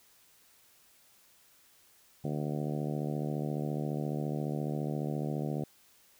harmonic tone, 74.5 Hz, D2, 25 cents sharp, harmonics 2 / 3 / 4 / 5 / 6 / 7 / 8 / 9 / 10, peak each -34 / -38 / -40 / -42 / -44 / -45 / -46 / -47 / -48 dBFS, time 2.24-5.64 s, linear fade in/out 5 ms, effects white hiss -63 dBFS RMS until 6.19 s

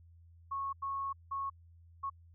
sine tone bursts at uneven times, 1099 Hz, C#6, 15 cents flat, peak -34 dBFS, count 4, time 0.51-0.73 / 0.82-1.13 / 1.31-1.5 / 2.03-2.1 s, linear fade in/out 10 ms, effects added 84 Hz sine -56 dBFS peak until 2.34 s

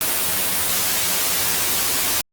white noise with comb filter, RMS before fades -20 dBFS, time 0.01-2.21 s, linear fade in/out 0 ms, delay 11 ms, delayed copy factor +0.9, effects Opus 32 kbps

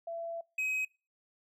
sine / triangle tone pair in turn, 671 / 2533 Hz, E5 / D#7, +31 / +30 cents, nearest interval octave + major seventh, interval 2299 cents, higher second, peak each -36 / -28 dBFS, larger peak second, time 0.07-0.41 / 0.58-0.85 s, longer first, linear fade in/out 5 ms, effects noise-tail reverb RT60 0.3 s tail -24 dB re dry

